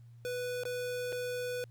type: tone with dropouts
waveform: square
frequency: 494.2 Hz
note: B4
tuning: 1 cent sharp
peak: -35 dBFS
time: 0.25-1.64 s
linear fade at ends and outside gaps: 0 ms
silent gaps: 0.635-0.653 / 1.123-1.127 s
effects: added 118 Hz sine -51 dBFS peak until 1.7 s + pink hiss -75 dBFS RMS until 1.7 s

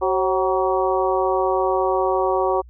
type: harmonic tone with a mistuned harmonic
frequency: 188.7 Hz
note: F#3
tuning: 34 cents sharp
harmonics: 2 / 3 / 4 / 5 / 6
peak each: -21 / -23 / -24 / -25 / -26 dBFS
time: 0.01-2.62 s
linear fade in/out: 20 ms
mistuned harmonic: 3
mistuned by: -73 cents
effects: added 60 Hz sine -41 dBFS peak until 2.69 s

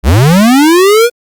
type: linear sweep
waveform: square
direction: up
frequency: 52.6 to 490 Hz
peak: -4 dBFS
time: 0.03-1.1 s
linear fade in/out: 50 ms
effects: Opus 48 kbps

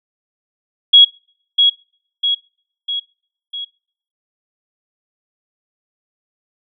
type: tone with echo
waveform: sine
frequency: 3322 Hz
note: G#7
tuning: in tune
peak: -3 dBFS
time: 0.93-1.05 s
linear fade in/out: 10 ms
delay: 650 ms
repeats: 4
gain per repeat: -5 dB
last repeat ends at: 3.65 s
effects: noise-tail reverb RT60 0.6 s tail -25 dB re dry

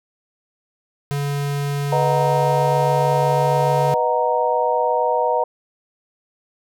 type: tone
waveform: square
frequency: 142.5 Hz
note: C#3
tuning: 48 cents sharp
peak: -21 dBFS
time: 1.11-3.94 s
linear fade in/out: 0 ms
type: chord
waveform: sine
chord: B major seventh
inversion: none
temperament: equal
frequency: 493.9 / 622.3 / 740 / 932.3 Hz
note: B4 / D#5 / F#5 / A#5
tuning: 0 / 0 / 0 / 0 cents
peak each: -21 / -22 / -24 / -20 dBFS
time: 1.92-5.44 s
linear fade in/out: 5 ms
effects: none

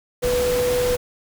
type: tone in noise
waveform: sine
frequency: 493.9 Hz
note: B4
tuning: in tune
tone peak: -18 dBFS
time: 0.22-0.97 s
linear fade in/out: 20 ms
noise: pink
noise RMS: -27 dBFS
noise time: 0.22-0.97 s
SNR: +6 dB
effects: none

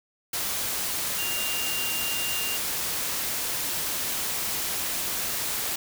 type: tone in noise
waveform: sine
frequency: 2795 Hz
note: F7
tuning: 1 cent sharp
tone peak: -31 dBFS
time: 1.18-2.57 s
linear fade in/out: 5 ms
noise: white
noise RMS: -29 dBFS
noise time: 0.33-5.76 s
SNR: -5 dB
effects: none

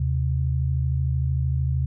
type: tone pair together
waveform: sine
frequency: 78 / 131.18 Hz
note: D#2 / C3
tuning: +5 / +5 cents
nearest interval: major sixth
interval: 900 cents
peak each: -23 dBFS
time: 0-1.86 s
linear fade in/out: 5 ms
effects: none

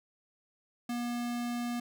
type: tone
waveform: square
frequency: 240 Hz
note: B3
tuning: 49 cents flat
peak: -33 dBFS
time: 0.89-1.8 s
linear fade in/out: 5 ms
effects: none

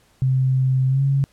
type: tone with pitch glide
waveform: sine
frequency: 130.81 to 137.71 Hz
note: C3 to C#3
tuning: 0 to -11 cents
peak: -15 dBFS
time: 0.22-1.24 s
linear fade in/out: 0 ms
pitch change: +89 cents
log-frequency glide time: 0.88-1.02 s
effects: pink hiss -58 dBFS RMS until 1.32 s + low-pass 12000 Hz 12 dB/octave

